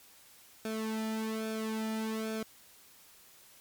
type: tone with flanger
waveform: sawtooth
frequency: 220 Hz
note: A3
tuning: in tune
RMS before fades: -35 dBFS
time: 0.65-2.43 s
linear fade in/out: 2 ms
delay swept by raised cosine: 1 to 1.89 ms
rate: 1.2 Hz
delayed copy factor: -0.8
effects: white hiss -58 dBFS RMS until 3.6 s + MP3 96 kbps